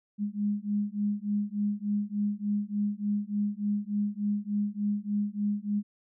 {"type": "beating tone pair", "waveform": "sine", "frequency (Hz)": [204.4, 207.8], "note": ["G#3", "G#3"], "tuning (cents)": [-27, 1], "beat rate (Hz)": 3.4, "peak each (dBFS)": -30, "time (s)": [0.18, 5.83], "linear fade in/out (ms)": 50, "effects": []}